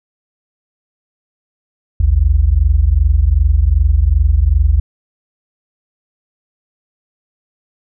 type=tone pair together; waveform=sine; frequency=55.2 / 77.8 Hz; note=A1 / D#2; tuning=+6 / 0 cents; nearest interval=tritone; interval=594 cents; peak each=-11 dBFS; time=2-4.8 s; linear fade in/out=5 ms; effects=none